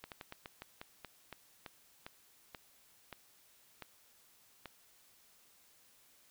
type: slowing click train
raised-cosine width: 0.3 ms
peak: -29 dBFS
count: 15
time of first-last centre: 0.04-4.657 s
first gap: 78 ms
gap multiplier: 1.2
effects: white hiss -66 dBFS RMS until 6.3 s